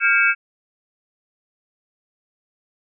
sine tone cluster, 1398 / 1602 / 2254 / 2609 Hz, F6 / G6 / C#7 / E7, +1 / +37 / +28 / -18 cents, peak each -19 dBFS, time 0-0.35 s, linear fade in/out 50 ms, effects none

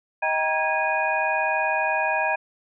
sine tone cluster, 630 / 785 / 946 / 1648 / 2469 Hz, D#5 / G5 / A#5 / G#6 / D#7, +21 / +2 / +25 / -14 / -14 cents, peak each -27 dBFS, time 0.22-2.36 s, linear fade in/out 10 ms, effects none

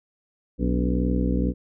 harmonic tone with a mistuned harmonic, 61.74 Hz, B1, in tune, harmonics 1 / 2 / 3 / 4 / 5 / 6 / 7 / 8, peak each -24 / -32 / -26 / -28 / -28 / -36 / -36 / -34 dBFS, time 0.58-1.54 s, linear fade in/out 50 ms, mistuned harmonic 5, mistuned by -110 cents, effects none

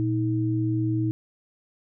sine tone pair together, 117.33 / 317.6 Hz, A#2 / D#4, +12 / +36 cents, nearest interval octave + perfect fourth, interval 1724 cents, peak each -24 / -25 dBFS, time 0-1.11 s, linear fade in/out 0 ms, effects none

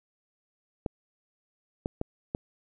clicks, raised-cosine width 2 ms, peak -16 dBFS, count 4, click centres 0.862 / 1.859 / 2.014 / 2.349 s, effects none

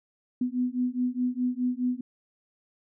sine beating tone pair, 246.9 / 251.7 Hz, B3 / B3, 0 / +33 cents, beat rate 4.8 Hz, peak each -28 dBFS, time 0.41-2.01 s, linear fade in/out 5 ms, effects none

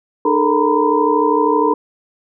sine tone cluster, 301.8 / 426.7 / 459.5 / 937 / 1004 Hz, D4 / G#4 / A#4 / A#5 / B5, +47 / +47 / -25 / +9 / +28 cents, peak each -18 dBFS, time 0.25-1.74 s, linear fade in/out 5 ms, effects none

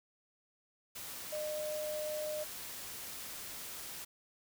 sine tone in noise, 609 Hz, D#5, 37 cents flat, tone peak -36 dBFS, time 1.32-2.44 s, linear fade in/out 10 ms, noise white, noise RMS -45 dBFS, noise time 0.95-4.05 s, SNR +6 dB, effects none

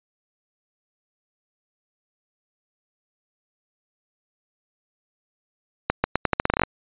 accelerating click train, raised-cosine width 0.5 ms, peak -3 dBFS, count 13, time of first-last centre 5.9-6.636 s, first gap 140 ms, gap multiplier 0.83, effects resampled to 8000 Hz

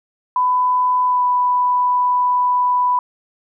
sine tone with pitch glide, 1000 to 990.8 Hz, B5 to B5, +21 to +5 cents, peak -13 dBFS, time 0.36-2.99 s, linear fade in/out 2 ms, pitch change -16 cents, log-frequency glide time 1.06-1.23 s, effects none

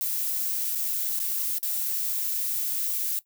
violet noise with dropouts, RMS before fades -28 dBFS, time 0.01-3.19 s, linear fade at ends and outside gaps 0 ms, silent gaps 0.75-0.756 / 1.192-1.2 / 1.584-1.629 s, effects noise-tail reverb RT60 0.1 s tail -17 dB re dry

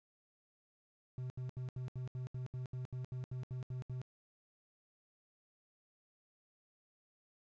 triangle tone bursts, 127.1 Hz, C3, 50 cents flat, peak -37 dBFS, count 15, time 1.18-4.016 s, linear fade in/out 0 ms, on 120 ms, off 74 ms, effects resampled to 16000 Hz + 12-bit

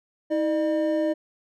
triangle tone pair together, 320 / 604.1 Hz, D#4 / D5, +49 / +49 cents, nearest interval major seventh, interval 1100 cents, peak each -22 dBFS, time 0.3-1.14 s, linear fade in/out 20 ms, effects none

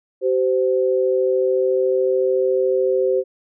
sine tone pair together, 383.2 / 517 Hz, G4 / C5, -39 / -21 cents, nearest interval perfect fourth, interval 518 cents, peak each -18 dBFS, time 0.21-3.24 s, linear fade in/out 50 ms, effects none

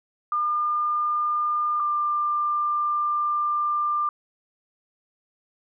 sine tone pair in turn, 1205 / 1192.5 Hz, D6 / D6, +44 / +26 cents, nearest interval unison, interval 18 cents, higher first, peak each -21 dBFS, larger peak neither, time 0.32-1.8 / 1.8-4.09 s, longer second, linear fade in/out 2 ms, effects none

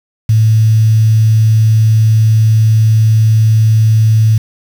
sine tone with quantisation, 110 Hz, A2, in tune, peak -5 dBFS, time 0.29-4.38 s, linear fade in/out 5 ms, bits 5, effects none

